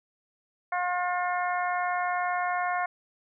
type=harmonic tone; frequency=357.6 Hz; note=F4; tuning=41 cents sharp; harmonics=2 / 3 / 4 / 5 / 6; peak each=-28 / -32 / -34 / -36 / -38 dBFS; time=0.72-2.86 s; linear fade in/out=5 ms; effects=none